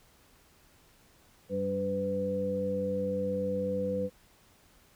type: harmonic tone with a mistuned harmonic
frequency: 96.3 Hz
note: G2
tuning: 30 cents flat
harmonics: 1 / 2 / 3 / 5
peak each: -42 / -34 / -42 / -30 dBFS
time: 1.49-4.1 s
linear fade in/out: 50 ms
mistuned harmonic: 5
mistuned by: +68 cents
effects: pink hiss -62 dBFS RMS until 4.95 s